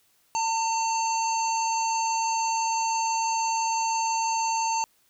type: harmonic tone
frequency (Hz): 903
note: A5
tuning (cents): +45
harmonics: 1 / 3 / 5 / 7 / 8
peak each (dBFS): -24 / -35 / -37 / -33 / -38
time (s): 0.35-4.84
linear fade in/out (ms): 0
effects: white hiss -65 dBFS RMS until 5.09 s